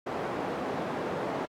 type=band-pass noise; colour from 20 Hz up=white; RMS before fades=-33 dBFS; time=0.06-1.46 s; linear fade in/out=10 ms; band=190 to 710 Hz; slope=12 dB/octave; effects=AAC 64 kbps